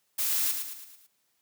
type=noise with echo; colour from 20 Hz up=blue; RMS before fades=-28 dBFS; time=0.18-0.52 s; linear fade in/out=10 ms; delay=110 ms; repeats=5; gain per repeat=-6 dB; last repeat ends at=1.07 s; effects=white hiss -73 dBFS RMS until 1.41 s + high-pass 100 Hz 12 dB/octave